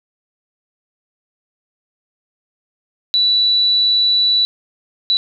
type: tone bursts at uneven times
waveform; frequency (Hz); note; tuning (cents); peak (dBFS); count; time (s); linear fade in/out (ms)
sine; 3951; B7; 0; -11; 2; 3.14-4.45 / 5.1-5.17; 0
effects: none